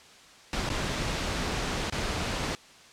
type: noise with dropouts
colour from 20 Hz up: pink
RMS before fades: -30 dBFS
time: 0.53-2.55 s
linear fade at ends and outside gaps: 0 ms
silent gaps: 0.691-0.701 / 1.898-1.924 s
effects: white hiss -52 dBFS RMS until 2.92 s + low-pass 6000 Hz 12 dB/octave